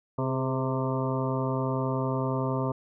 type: harmonic tone with a mistuned harmonic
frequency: 130.81 Hz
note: C3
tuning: in tune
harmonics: 1 / 2 / 3 / 4 / 5 / 7 / 8 / 9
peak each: -29 / -32 / -34 / -35 / -36 / -37 / -38 / -39 dBFS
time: 0.18-2.72 s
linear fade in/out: 5 ms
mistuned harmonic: 3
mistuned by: +47 cents
effects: none